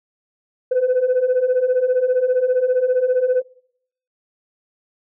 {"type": "beating tone pair", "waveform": "sine", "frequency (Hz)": [494.7, 509.7], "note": ["B4", "C5"], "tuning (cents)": [3, -45], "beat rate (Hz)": 15, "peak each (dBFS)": [-18, -15], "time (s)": [0.71, 3.42], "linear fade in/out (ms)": 10, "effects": ["noise-tail reverb RT60 0.7 s tail -24 dB re dry", "tanh soft clip ceiling -11 dBFS"]}